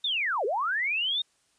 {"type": "linear two-way sweep", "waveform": "sine", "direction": "down then up", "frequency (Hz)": [3729, 376.1, 3729], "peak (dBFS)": -25, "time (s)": [0.04, 1.22], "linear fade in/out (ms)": 5, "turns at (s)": 0.45, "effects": ["white hiss -68 dBFS RMS until 1.58 s", "resampled to 22050 Hz"]}